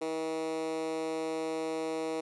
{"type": "tone with high-pass filter", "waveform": "10% pulse", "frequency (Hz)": 160, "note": "D#3", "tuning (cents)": 49, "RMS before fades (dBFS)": -34, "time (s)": [0.01, 2.21], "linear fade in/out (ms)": 10, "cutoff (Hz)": 390, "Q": 8.8, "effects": ["resampled to 24000 Hz", "11-bit"]}